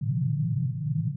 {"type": "band-pass noise", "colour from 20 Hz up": "pink", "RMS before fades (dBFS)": -27, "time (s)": [0.01, 1.16], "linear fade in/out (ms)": 10, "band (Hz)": [110, 170], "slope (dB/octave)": 96, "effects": []}